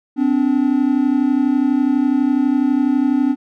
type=tone pair together; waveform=triangle; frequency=256.8 / 288.9 Hz; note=C4 / D4; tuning=-32 / -28 cents; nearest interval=major second; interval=204 cents; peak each=-14 dBFS; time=0.16-3.36 s; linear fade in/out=50 ms; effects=none